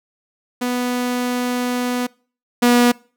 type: tone pair in turn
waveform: sawtooth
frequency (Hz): 246.9 / 242.4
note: B3 / B3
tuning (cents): 0 / -32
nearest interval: unison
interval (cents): 32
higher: first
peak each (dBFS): -15 / -7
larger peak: second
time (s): 0.61-2.07 / 2.62-2.92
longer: first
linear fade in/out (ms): 10
effects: noise-tail reverb RT60 0.4 s tail -24 dB re dry